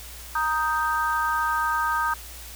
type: chord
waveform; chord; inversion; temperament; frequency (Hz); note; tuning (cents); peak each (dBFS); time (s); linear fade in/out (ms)
sine; Eb major; second; equal; 932.3 / 1244.5 / 1568; Bb5 / Eb6 / G6; 0 / 0 / 0; -26 / -25 / -27; 0.35-2.14; 5
effects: added 59 Hz sine -42 dBFS peak until 2.55 s + white hiss -42 dBFS RMS until 2.55 s